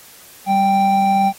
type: tone pair together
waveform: triangle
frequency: 196 / 784 Hz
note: G3 / G5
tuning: 0 / 0 cents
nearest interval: 2 octaves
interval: 2400 cents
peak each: -17 / -11 dBFS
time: 0.46-1.33 s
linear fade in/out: 50 ms
effects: white hiss -43 dBFS RMS until 1.38 s + AAC 48 kbps